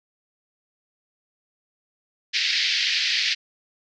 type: band-pass noise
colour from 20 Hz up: white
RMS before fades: -23 dBFS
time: 2.33-3.35 s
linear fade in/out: 20 ms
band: 1800 to 5100 Hz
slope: 48 dB/octave
effects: none